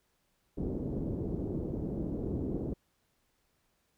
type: low-pass noise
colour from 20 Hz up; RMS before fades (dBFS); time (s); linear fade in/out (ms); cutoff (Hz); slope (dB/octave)
white; -35; 0.57-2.74; 10; 390; 24
effects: pink hiss -75 dBFS RMS until 3.97 s